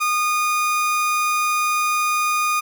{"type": "tone", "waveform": "30% pulse", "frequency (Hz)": 1226, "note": "D#6", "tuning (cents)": -26, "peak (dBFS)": -15, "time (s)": [0, 2.61], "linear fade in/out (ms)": 20, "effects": []}